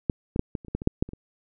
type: clicks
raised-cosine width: 3 ms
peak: -9 / -14 / -8 / -16 / -30 / -28 / -14 / -22 / -6 / -9 / -26 / -25 dBFS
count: 12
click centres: 0.098 / 0.361 / 0.394 / 0.552 / 0.648 / 0.683 / 0.75 / 0.819 / 0.874 / 1.025 / 1.09 / 1.134 s
effects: none